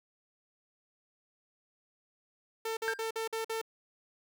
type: tone bursts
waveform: sawtooth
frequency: 448 Hz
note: A4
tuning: 31 cents sharp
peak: -29 dBFS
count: 6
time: 2.65-3.615 s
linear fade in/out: 5 ms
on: 120 ms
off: 49 ms
type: tone with exponential decay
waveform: triangle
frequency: 1593 Hz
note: G6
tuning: 27 cents sharp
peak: -25 dBFS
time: 2.88-3.06 s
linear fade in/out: 0 ms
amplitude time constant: 37 ms
effects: none